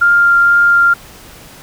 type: tone with vibrato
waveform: sine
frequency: 1397 Hz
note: F6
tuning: in tune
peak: -6 dBFS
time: 0.01-0.94 s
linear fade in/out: 10 ms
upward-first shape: triangle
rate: 2.1 Hz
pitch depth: 8 cents each way
effects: pink hiss -37 dBFS RMS until 1.62 s